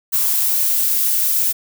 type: noise with high-pass filter sweep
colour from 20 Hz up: violet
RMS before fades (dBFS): -17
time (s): 0.12-1.53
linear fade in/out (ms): 20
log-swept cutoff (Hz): 1100 to 230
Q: 4.3
effects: none